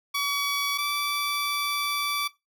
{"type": "tone pair in turn", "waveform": "15% pulse", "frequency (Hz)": [1136, 1157.9], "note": ["C#6", "D6"], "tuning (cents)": [42, -25], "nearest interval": "unison", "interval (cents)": 33, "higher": "second", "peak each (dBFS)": -19, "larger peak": "neither", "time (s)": [[0.14, 0.78], [0.78, 2.28]], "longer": "second", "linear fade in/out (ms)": 10, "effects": ["noise-tail reverb RT60 0.2 s tail -18 dB re dry"]}